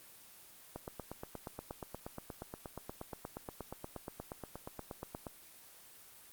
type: click train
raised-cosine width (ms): 1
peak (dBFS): -27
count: 39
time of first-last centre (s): 0.76-5.268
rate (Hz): 8.43
effects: white hiss -57 dBFS RMS until 6.32 s + Opus 24 kbps